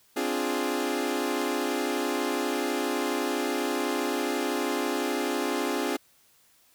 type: chord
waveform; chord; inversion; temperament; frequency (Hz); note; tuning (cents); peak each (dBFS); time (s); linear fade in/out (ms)
sawtooth; D half-diminished seventh; third; equal; 261.6 / 293.7 / 349.2 / 415.3; C4 / D4 / F4 / Ab4; 0 / 0 / 0 / 0; -28; 0.16-5.97; 10
effects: white hiss -62 dBFS RMS until 6.74 s